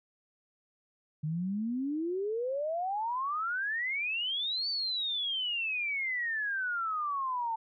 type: exponential two-way sweep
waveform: sine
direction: up then down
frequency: 148.5 to 4595 to 887 Hz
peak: -30 dBFS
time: 1.23-7.56 s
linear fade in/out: 10 ms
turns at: 4.69 s
effects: none